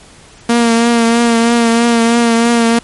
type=tone with vibrato; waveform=sawtooth; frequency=233 Hz; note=A#3; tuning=1 cent flat; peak=-4 dBFS; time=0.49-2.79 s; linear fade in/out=5 ms; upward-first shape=triangle; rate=3.1 Hz; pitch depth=34 cents each way; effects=pink hiss -40 dBFS RMS until 2.83 s + MP3 48 kbps